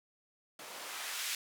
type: noise with band-pass filter sweep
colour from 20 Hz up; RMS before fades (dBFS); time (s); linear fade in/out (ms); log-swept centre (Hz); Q
blue; -41; 0.59-1.35; 2; 380 to 2500; 0.77
effects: none